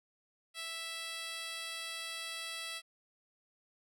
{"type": "tone with band-pass filter", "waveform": "10% pulse", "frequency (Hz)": 659.3, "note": "E5", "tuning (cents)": 0, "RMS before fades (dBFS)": -42, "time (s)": [0.54, 2.82], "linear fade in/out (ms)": 50, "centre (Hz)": 5800, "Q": 0.62, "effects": []}